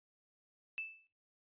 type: tone with exponential decay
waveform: sine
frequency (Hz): 2637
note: E7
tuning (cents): 0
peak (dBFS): -35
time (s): 0.78-1.07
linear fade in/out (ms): 0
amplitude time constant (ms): 63
effects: noise-tail reverb RT60 0.3 s tail -18 dB re dry + resampled to 8000 Hz